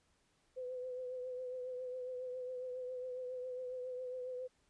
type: tone with vibrato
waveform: sine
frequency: 505 Hz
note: B4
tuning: 39 cents sharp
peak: -40 dBFS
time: 0.56-4.48 s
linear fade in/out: 20 ms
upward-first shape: triangle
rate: 7.3 Hz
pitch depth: 40 cents each way
effects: pink hiss -75 dBFS RMS until 4.69 s + resampled to 22050 Hz